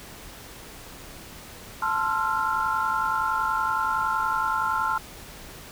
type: chord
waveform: sine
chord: F major seventh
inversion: first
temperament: equal with one note detuned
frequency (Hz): 880 / 1046.5 / 1346.2 / 1396.9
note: A5 / C6 / E6 / F6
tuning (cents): 0 / 0 / +36 / 0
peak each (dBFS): -28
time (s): 1.82-4.98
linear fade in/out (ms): 5
effects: pink hiss -43 dBFS RMS until 5.71 s